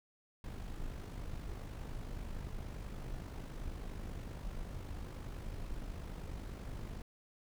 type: noise with amplitude modulation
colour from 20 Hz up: brown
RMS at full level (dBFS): -41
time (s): 0.44-7.02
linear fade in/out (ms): 2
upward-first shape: sine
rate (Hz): 50.4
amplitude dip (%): 50
effects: none